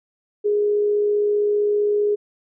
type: tone with amplitude modulation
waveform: sine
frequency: 414.8 Hz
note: G#4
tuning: 2 cents flat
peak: -15 dBFS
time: 0.44-2.16 s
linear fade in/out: 20 ms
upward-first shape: sine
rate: 55.3 Hz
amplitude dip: 25%
effects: none